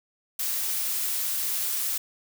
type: noise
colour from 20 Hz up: blue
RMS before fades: -28 dBFS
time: 0.39-1.98 s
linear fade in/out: 5 ms
effects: none